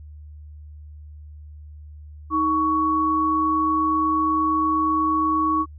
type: tone pair together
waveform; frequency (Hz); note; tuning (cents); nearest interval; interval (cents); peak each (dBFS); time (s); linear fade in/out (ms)
sine; 313.7 / 1117.9; D#4 / C#6; +14 / +14; octave + minor seventh; 2200; -23 / -19; 2.3-5.66; 50
effects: added 75 Hz sine -38 dBFS peak until 5.78 s